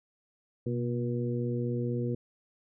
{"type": "harmonic tone with a mistuned harmonic", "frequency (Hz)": 120, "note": "B2", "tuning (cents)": -49, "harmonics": [1, 2, 3, 4], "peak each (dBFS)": [-31, -34, -36, -37], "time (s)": [0.66, 2.15], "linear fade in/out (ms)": 5, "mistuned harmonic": 1, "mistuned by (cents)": 58, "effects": []}